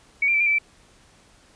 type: tone with pitch steps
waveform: sine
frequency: 2249 / 2375 / 2319 / 2397 / 2315 / 2331 Hz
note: C#7 / D7 / D7 / D7 / D7 / D7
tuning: +24 / +19 / -22 / +35 / -25 / -14 cents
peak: -17 dBFS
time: 0.22-0.586 s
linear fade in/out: 5 ms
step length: 61 ms
effects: pink hiss -55 dBFS RMS until 1.55 s + resampled to 22050 Hz